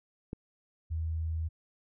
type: click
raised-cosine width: 3 ms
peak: -24 dBFS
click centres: 0.331 s
type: tone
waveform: sine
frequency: 80.6 Hz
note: E2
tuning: 38 cents flat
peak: -30 dBFS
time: 0.9-1.49 s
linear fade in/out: 20 ms
effects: none